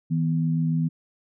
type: tone pair together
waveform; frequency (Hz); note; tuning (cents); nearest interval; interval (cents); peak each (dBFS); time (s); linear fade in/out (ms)
sine; 160.69 / 248; E3 / B3; -44 / +7; minor sixth; 751; -21 / -28; 0.1-0.89; 20
effects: none